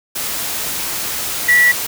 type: tone in noise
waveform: sine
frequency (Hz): 1948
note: B6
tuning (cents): -24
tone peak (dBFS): -8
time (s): 1.48-1.72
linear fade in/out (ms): 10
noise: white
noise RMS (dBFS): -22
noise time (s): 0.15-1.87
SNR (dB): +11
effects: none